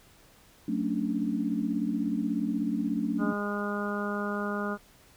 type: chord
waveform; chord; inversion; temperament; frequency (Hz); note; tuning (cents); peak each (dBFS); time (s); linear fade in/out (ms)
sine; D major seventh; first; equal with one note detuned; 185 / 223.6 / 277.2 / 293.7; F#3 / A3 / C#4 / D4; 0 / +28 / 0 / 0; -34 / -30 / -33 / -32; 0.68-3.33; 5
type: harmonic tone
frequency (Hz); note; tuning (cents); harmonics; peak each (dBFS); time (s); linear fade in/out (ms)
205; G#3; -22; 1 / 2 / 3 / 4 / 5 / 6 / 7; -32 / -36 / -38 / -43 / -42 / -37 / -37; 3.18-4.78; 50
effects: pink hiss -58 dBFS RMS until 5.16 s